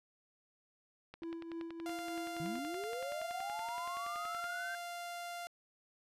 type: click train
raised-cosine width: 0.3 ms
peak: -33 dBFS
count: 36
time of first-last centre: 1.14-4.442 s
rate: 10.6 Hz
type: tone with tremolo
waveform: triangle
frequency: 332.5 Hz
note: E4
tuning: 15 cents sharp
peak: -37 dBFS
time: 1.22-2.59 s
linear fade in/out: 0 ms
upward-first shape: triangle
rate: 3.4 Hz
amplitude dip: 55%
type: tone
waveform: sawtooth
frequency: 696 Hz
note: F5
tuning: 6 cents flat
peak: -38 dBFS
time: 1.86-5.47 s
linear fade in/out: 0 ms
type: linear sweep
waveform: sine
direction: up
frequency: 146.83 to 1576 Hz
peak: -40 dBFS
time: 2.4-4.75 s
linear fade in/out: 0 ms
effects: resampled to 32000 Hz